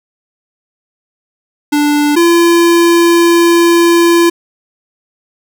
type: tone pair in turn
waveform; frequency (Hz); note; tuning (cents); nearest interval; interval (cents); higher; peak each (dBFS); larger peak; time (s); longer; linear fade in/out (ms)
square; 293.7 / 340.5; D4 / F4; 0 / -44; minor third; 256; second; -9 / -6; second; 1.72-2.16 / 2.16-4.3; second; 10
effects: none